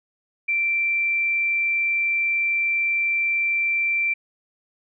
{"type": "tone", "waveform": "sine", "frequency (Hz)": 2349, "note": "D7", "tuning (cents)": 0, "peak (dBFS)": -19, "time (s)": [0.48, 4.14], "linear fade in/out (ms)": 10, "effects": []}